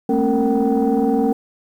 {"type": "tone cluster", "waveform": "sine", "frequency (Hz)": [211.1, 230.1, 270.9, 458.1, 767], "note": ["G#3", "A#3", "C#4", "A#4", "G5"], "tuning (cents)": [29, -22, -40, -30, -38], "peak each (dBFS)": [-23, -19, -18, -19, -23], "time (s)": [0.09, 1.33], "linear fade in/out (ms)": 5, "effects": ["tanh soft clip ceiling -8 dBFS", "8-bit"]}